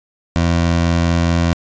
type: tone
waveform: 20% pulse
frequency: 84.8 Hz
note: E2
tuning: 50 cents sharp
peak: -8 dBFS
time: 0.36-1.53 s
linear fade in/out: 0 ms
effects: resampled to 16000 Hz